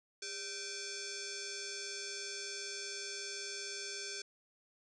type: tone with frequency modulation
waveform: sine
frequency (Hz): 402.6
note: G4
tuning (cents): +46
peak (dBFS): -40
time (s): 0.22-4.22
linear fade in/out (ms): 5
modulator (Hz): 976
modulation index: 6.8
effects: none